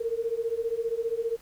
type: beating tone pair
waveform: sine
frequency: 451.1 / 466.1 Hz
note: A4 / A#4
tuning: +43 / 0 cents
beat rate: 15 Hz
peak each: -30 / -29 dBFS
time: 0-1.37 s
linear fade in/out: 10 ms
effects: pink hiss -56 dBFS RMS until 1.41 s